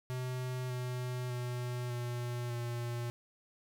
square tone with pitch steps, 127.1 / 125.13 / 123.2 / 121.29 / 119.41 Hz, C3 / B2 / B2 / B2 / A#2, -50 / +23 / -4 / -31 / +42 cents, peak -36 dBFS, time 0.1-3.1 s, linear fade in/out 0 ms, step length 600 ms, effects none

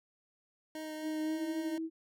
25% pulse tone with vibrato, 311.1 Hz, D#4, in tune, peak -36 dBFS, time 0.75-1.78 s, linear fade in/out 2 ms, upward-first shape triangle, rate 3.9 Hz, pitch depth 14 cents each way
sine tone with pitch glide, 311.1 to 323.7 Hz, D#4 to E4, 0 to -31 cents, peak -34 dBFS, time 1.02-1.9 s, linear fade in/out 50 ms, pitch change +69 cents, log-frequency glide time 1.24-1.42 s
effects none

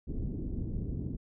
pink low-pass noise, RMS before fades -35 dBFS, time 0.07-1.17 s, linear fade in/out 20 ms, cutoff 320 Hz, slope 24 dB/octave, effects none

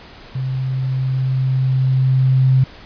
sine tone with level ramp, 131 Hz, C3, 2 cents sharp, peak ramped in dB -19 to -9 dBFS, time 0.35-2.64 s, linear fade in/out 5 ms, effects pink hiss -40 dBFS RMS until 2.85 s + resampled to 11025 Hz

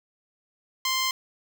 10% pulse tone, 1046.5 Hz, C6, in tune, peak -15 dBFS, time 0.85-1.11 s, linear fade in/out 2 ms, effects none

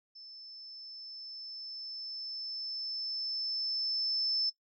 sine tone with level ramp, 5274 Hz, E8, in tune, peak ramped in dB -48 to -28 dBFS, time 0.15-4.5 s, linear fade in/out 10 ms, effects noise-tail reverb RT60 0.1 s tail -17 dB re dry

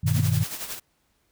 sine chord, G augmented, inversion none, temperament equal with one note detuned, 98 / 121.21 / 155.56 Hz, G2 / B2 / D#3, 0 / -32 / 0 cents, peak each -24 dBFS, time 0.03-0.44 s, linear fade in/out 10 ms
white noise with tremolo, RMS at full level -32 dBFS, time 0.06-0.8 s, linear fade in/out 20 ms, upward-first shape sine, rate 11 Hz, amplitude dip 60%
sine tone with exponential growth, 233.1 Hz, A#3, in tune, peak -24 dBFS, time 0.08-0.2 s, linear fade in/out 2 ms, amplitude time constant 24 ms
effects pink hiss -69 dBFS RMS until 1.31 s

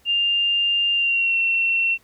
sine tone with pitch glide, 2800 to 2714 Hz, F7 to E7, +4 to +50 cents, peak -17 dBFS, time 0.05-1.98 s, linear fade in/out 50 ms, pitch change -54 cents, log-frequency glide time 0.93-1.37 s, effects pink hiss -58 dBFS RMS until 2.03 s

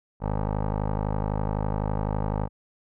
15% pulse tone with low-pass filter, 51.91 Hz, G#1, in tune, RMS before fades -27 dBFS, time 0.2-2.49 s, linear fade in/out 50 ms, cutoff 910 Hz, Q 2.2, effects none

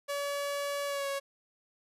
sawtooth tone with pitch glide, 569 to 554.7 Hz, C#5 to C#5, +45 to +1 cents, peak -28 dBFS, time 0.08-1.2 s, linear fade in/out 20 ms, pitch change -44 cents, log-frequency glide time 0.86-1.08 s, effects resampled to 32000 Hz

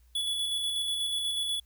square tone with tremolo, 3414 Hz, G#7, 47 cents sharp, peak -28 dBFS, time 0.15-1.6 s, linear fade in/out 5 ms, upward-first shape square, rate 8.2 Hz, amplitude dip 25%, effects added 60 Hz sine -57 dBFS peak until 1.65 s + white hiss -71 dBFS RMS until 1.65 s

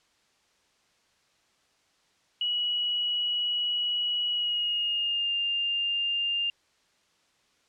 sine tone with pitch glide, 2921 to 2802 Hz, F#7 to F7, -23 to +5 cents, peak -25 dBFS, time 2.41-6.5 s, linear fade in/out 2 ms, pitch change -72 cents, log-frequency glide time 4.3-5.32 s, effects white hiss -67 dBFS RMS until 7.68 s + low-pass 6000 Hz 12 dB/octave

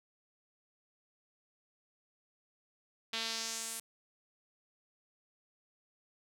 sawtooth tone with band-pass filter sweep, 226 Hz, A3, 47 cents sharp, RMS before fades -39 dBFS, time 3.13-3.8 s, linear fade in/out 5 ms, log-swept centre 3500 to 10000 Hz, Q 2, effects none

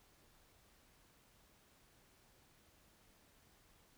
silence, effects pink hiss -69 dBFS RMS until 3.97 s

